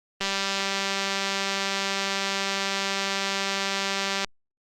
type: click train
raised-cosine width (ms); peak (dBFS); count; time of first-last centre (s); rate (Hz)
0.2; -9; 792; 0.21-4.246; 196
effects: Opus 24 kbps